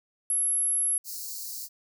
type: tone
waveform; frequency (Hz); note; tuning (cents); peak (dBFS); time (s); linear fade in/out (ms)
sine; 11175; F9; 0; -23; 0.3-0.98; 2
type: high-pass noise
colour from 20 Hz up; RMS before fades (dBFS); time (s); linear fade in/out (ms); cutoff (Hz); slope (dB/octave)
white; -37; 1.04-1.69; 50; 4200; 96
effects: none